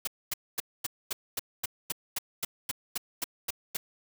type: noise bursts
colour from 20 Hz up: white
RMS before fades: -31 dBFS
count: 15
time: 0.05-3.77 s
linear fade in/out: 5 ms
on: 24 ms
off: 240 ms
effects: none